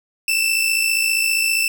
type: tone pair together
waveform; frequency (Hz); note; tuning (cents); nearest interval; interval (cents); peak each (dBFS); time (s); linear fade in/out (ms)
sawtooth; 2631 / 2686; E7 / E7; -4 / +32; unison; 36; -16 / -16; 0.28-1.68; 2
effects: none